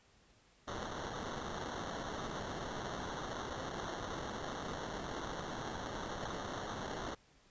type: noise with sample-and-hold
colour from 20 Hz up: blue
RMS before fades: -42 dBFS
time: 0.67-7.15 s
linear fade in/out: 10 ms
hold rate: 2450 Hz
effects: pink hiss -67 dBFS RMS until 7.5 s + resampled to 16000 Hz